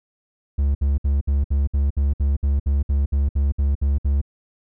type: tone bursts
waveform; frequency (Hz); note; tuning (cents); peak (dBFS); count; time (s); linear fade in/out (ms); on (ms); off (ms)
triangle; 70.1; C#2; +20; -14; 16; 0.58-4.215; 10; 170; 61
effects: none